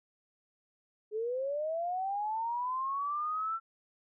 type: linear sweep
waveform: sine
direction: up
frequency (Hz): 416.8 to 1351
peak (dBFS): -31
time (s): 1.11-3.6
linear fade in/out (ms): 50
effects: none